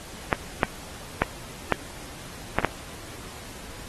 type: clicks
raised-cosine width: 0.5 ms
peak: -4 dBFS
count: 6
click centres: 0.328 / 0.632 / 1.22 / 1.723 / 2.586 / 2.647 s
effects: pink hiss -42 dBFS RMS until 3.88 s + AAC 32 kbps